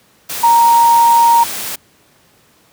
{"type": "tone in noise", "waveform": "sine", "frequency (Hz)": 933, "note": "A#5", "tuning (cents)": 1, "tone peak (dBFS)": -6, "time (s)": [0.43, 1.44], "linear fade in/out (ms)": 10, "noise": "white", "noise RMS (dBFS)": -23, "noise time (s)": [0.29, 1.76], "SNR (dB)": 14, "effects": ["pink hiss -51 dBFS RMS until 2.72 s", "high-pass 100 Hz 12 dB/octave"]}